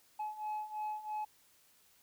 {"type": "beating tone pair", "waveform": "sine", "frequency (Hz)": [850, 853], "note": ["G#5", "G#5"], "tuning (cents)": [40, 46], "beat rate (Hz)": 3, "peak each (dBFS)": [-40, -37], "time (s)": [0.19, 1.25], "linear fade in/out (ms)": 10, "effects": ["tanh soft clip ceiling -34 dBFS", "white hiss -67 dBFS RMS until 2.02 s"]}